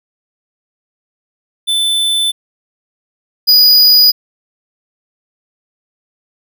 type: tone pair in turn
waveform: square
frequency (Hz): 3520 / 4929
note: A7 / D#8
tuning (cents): 0 / -17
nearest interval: tritone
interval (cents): 583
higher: second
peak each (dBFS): -12 / -5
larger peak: second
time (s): 1.67-2.32 / 3.47-4.12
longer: neither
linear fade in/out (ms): 20
effects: none